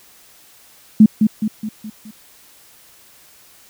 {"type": "tone with echo", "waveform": "sine", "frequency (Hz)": 215.3, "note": "A3", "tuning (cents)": -37, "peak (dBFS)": -3, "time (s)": [1, 1.06], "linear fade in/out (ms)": 5, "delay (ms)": 210, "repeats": 5, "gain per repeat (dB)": -6, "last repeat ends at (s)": 2.11, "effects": ["white hiss -48 dBFS RMS until 3.69 s"]}